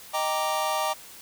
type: chord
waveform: square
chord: Eb major seventh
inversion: none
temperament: equal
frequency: 622.3 / 784 / 932.3 / 1174.7 Hz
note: Eb5 / G5 / Bb5 / D6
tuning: 0 / 0 / 0 / 0 cents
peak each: -31 dBFS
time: 0.13-0.94 s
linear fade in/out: 20 ms
effects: white hiss -46 dBFS RMS until 1.21 s